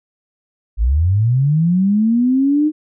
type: linear sweep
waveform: sine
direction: up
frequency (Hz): 49 to 311.1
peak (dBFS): -11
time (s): 0.77-2.72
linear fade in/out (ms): 50
effects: none